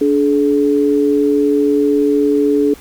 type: tone pair together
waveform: sine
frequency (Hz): 290 / 426.3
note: D4 / G#4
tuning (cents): -22 / +45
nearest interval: perfect fifth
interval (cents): 667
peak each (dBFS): -13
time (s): 0.01-2.74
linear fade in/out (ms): 5
effects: pink hiss -40 dBFS RMS until 2.8 s